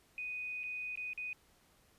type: tone with dropouts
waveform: sine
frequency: 2489 Hz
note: D#7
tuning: in tune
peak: -38 dBFS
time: 0.18-1.33 s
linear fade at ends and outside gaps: 1 ms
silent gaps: 0.634-0.638 / 0.956-0.974 / 1.133-1.176 s
effects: pink hiss -68 dBFS RMS until 1.98 s + resampled to 32000 Hz